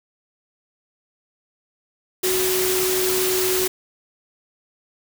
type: tone in noise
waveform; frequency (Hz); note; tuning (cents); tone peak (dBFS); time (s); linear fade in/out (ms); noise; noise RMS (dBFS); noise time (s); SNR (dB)
sine; 371.4; F#4; +7; -21; 2.23-3.68; 10; white; -23; 2.23-3.68; -1
effects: none